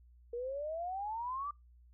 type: exponential sweep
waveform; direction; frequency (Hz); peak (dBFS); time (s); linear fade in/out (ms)
sine; up; 466.2 to 1192; -36; 0.33-1.51; 5
effects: noise-tail reverb RT60 0.2 s tail -25 dB re dry + added 60 Hz sine -58 dBFS peak until 1.93 s